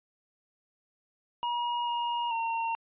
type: tone with pitch steps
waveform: square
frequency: 957 / 950 / 914 Hz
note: A#5 / A#5 / A#5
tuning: +45 / +33 / -34 cents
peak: -29 dBFS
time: 1.43-2.75 s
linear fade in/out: 0 ms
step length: 440 ms
effects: resampled to 8000 Hz